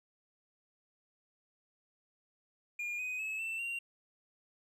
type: tone with pitch steps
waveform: triangle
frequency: 2420 / 2501 / 2585 / 2671 / 2761 Hz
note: D#7 / D#7 / E7 / E7 / F7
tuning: -49 / +8 / -34 / +22 / -20 cents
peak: -34 dBFS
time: 2.79-3.79 s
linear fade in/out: 5 ms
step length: 200 ms
effects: none